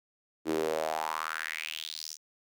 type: tone with high-pass filter sweep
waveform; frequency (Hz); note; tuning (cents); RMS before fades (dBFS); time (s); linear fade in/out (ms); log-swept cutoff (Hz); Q
sawtooth; 78.9; D#2; +25; -34; 0.45-2.18; 50; 310 to 6200; 4.5
effects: none